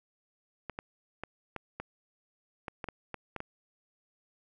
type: clicks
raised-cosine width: 0.5 ms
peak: -22 dBFS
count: 11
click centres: 0.697 / 0.789 / 1.236 / 1.563 / 1.8 / 2.682 / 2.842 / 2.887 / 3.143 / 3.363 / 3.404 s
effects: none